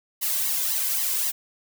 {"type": "noise with flanger", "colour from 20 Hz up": "blue", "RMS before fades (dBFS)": -25, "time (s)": [0.21, 1.32], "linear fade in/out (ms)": 20, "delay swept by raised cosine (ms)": [0.99, 1.99], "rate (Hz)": 3.8, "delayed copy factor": 0.9, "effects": []}